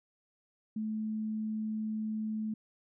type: tone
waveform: sine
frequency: 216.9 Hz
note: A3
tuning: 25 cents flat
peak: -32 dBFS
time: 0.76-2.54 s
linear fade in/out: 5 ms
effects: none